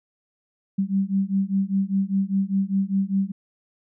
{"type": "beating tone pair", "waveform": "sine", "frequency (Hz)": [192.3, 197.3], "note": ["G3", "G3"], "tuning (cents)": [-33, 11], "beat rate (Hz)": 5, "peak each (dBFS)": -23, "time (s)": [0.78, 3.32], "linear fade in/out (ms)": 10, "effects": []}